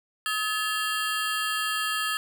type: ring-modulated tone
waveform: 25% pulse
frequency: 1496 Hz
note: F#6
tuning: 19 cents sharp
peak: -19 dBFS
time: 0.26-2.17 s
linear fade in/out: 0 ms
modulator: 223 Hz
effects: none